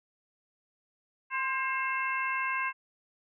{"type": "harmonic tone with a mistuned harmonic", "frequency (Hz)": 534, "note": "C5", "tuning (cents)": 35, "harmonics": [2, 3, 4, 5], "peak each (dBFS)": [-32, -34, -35, -36], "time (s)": [1.3, 2.73], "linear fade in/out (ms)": 50, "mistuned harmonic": 2, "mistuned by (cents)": -34, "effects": []}